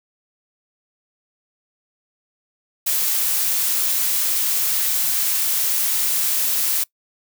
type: noise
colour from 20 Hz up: blue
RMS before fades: -20 dBFS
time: 2.86-6.84 s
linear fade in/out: 10 ms
effects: noise-tail reverb RT60 0.1 s tail -23 dB re dry